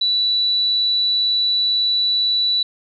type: tone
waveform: sine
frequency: 3951 Hz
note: B7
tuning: in tune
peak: -15 dBFS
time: 0.01-2.63 s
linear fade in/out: 5 ms
effects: none